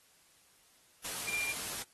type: tone in noise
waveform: sine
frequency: 2385 Hz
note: D7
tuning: 26 cents sharp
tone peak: -34 dBFS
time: 1.27-1.53 s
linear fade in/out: 10 ms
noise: white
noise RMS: -39 dBFS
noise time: 1.04-1.83 s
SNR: +2 dB
effects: white hiss -65 dBFS RMS until 1.93 s + AAC 32 kbps